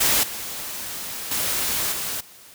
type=noise with level steps; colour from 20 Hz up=white; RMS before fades=-19 / -32 / -24 / -28 dBFS; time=0-2.21 s; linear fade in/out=10 ms; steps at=0.23 / 1.31 / 1.92 s; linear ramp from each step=5 ms; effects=white hiss -47 dBFS RMS until 2.54 s